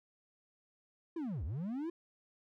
triangle linear two-way sweep, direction down then up, 350.3 to 61.9 to 350.3 Hz, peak -34 dBFS, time 1.16-1.9 s, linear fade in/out 5 ms, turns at 1.44 s, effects none

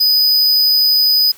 square tone, 4986 Hz, D#8, 3 cents sharp, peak -10 dBFS, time 0-1.32 s, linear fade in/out 10 ms, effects white hiss -43 dBFS RMS until 1.37 s

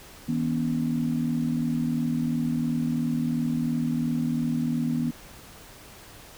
sine tone cluster, 159.6 / 242.5 / 282.5 Hz, D#3 / B3 / C#4, +44 / -31 / +33 cents, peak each -29 / -25 / -32 dBFS, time 0.28-5.11 s, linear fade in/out 10 ms, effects pink hiss -47 dBFS RMS until 6.37 s

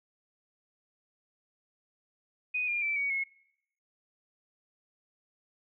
sine tone with pitch steps, 2489 / 2407 / 2328 / 2251 / 2177 Hz, D#7 / D7 / D7 / C#7 / C#7, 0 / +42 / -16 / +26 / -32 cents, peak -28 dBFS, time 2.54-3.24 s, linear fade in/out 10 ms, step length 140 ms, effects noise-tail reverb RT60 0.8 s tail -25 dB re dry

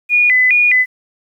sine tone with vibrato, 2217 Hz, C#7, in tune, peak -8 dBFS, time 0.09-0.86 s, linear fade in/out 50 ms, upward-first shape square, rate 2.4 Hz, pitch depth 170 cents each way, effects 8-bit

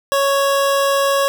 25% pulse tone, 554.4 Hz, C#5, in tune, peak -10 dBFS, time 0.12-1.28 s, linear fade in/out 0 ms, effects none

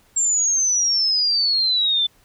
sine exponential sweep, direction down, 7459 to 3500 Hz, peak -16 dBFS, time 0.16-2.07 s, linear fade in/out 10 ms, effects pink hiss -57 dBFS RMS until 2.24 s

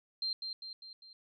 sine tone with echo, 4164 Hz, C8, 9 cents flat, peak -32 dBFS, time 0.22-0.33 s, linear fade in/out 2 ms, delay 200 ms, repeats 4, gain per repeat -5 dB, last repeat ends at 1.13 s, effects none

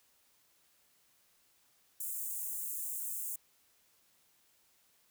white high-pass noise, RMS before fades -39 dBFS, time 2-3.36 s, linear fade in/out 5 ms, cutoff 7200 Hz, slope 48 dB/octave, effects white hiss -70 dBFS RMS until 5.1 s

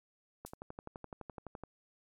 click train, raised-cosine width 1 ms, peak -30 dBFS, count 15, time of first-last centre 0.45-1.636 s, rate 11.8 Hz
violet noise with exponential decay, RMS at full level -42 dBFS, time 0.46-0.55 s, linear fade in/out 5 ms, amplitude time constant 18 ms
effects low-pass 10000 Hz 12 dB/octave

